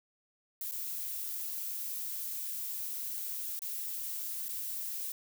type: noise with dropouts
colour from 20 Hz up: violet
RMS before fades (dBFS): -38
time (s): 0.61-5.12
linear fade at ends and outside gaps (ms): 2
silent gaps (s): 0.713-0.719 / 3.592-3.619 / 4.485-4.49
effects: none